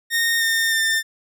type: tone with pitch steps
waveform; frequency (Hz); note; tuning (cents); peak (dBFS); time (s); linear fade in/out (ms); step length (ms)
sawtooth; 1844 / 1820.7 / 1797.7; A#6 / A#6 / A6; -19 / -41 / +37; -14; 0.1-1.03; 50; 310
effects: none